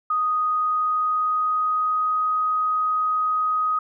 sine tone with pitch glide, 1244.5 to 1253.9 Hz, D#6 to D#6, 0 to +13 cents, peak -19 dBFS, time 0.1-3.79 s, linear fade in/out 5 ms, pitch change +13 cents, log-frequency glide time 0.49-2.29 s, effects none

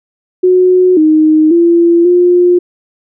sine tone with pitch steps, 366.3 / 311 / 340.6 / 354.8 Hz, F#4 / D#4 / F4 / F4, -17 / -1 / -43 / +27 cents, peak -4 dBFS, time 0.43-2.59 s, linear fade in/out 10 ms, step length 540 ms, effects none

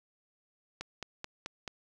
click train, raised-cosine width 0.2 ms, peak -21 dBFS, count 5, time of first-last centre 0.81-1.678 s, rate 4.61 Hz, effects none

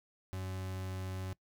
40% pulse tone, 93.8 Hz, F#2, 24 cents sharp, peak -37 dBFS, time 0.33-1.33 s, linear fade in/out 0 ms, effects noise-tail reverb RT60 0.1 s tail -21 dB re dry

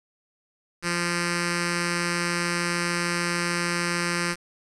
5% pulse tone with notch filter, 173.4 Hz, F3, 12 cents flat, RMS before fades -26 dBFS, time 0.82-4.36 s, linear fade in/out 50 ms, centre 720 Hz, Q 0.74, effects resampled to 24000 Hz + 7-bit

